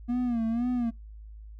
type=tone with vibrato; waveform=triangle; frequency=236.5 Hz; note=A#3; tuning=25 cents sharp; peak=-23 dBFS; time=0.08-0.91 s; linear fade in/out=20 ms; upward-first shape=sine; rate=2 Hz; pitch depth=95 cents each way; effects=noise-tail reverb RT60 0.2 s tail -26 dB re dry + added 53 Hz sine -42 dBFS peak until 1.59 s